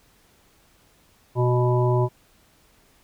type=harmonic tone; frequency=123.47 Hz; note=B2; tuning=in tune; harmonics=1 / 3 / 5 / 7 / 8; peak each=-19 / -23 / -28 / -32 / -29 dBFS; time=1.35-2.09 s; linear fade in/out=50 ms; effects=pink hiss -59 dBFS RMS until 3.03 s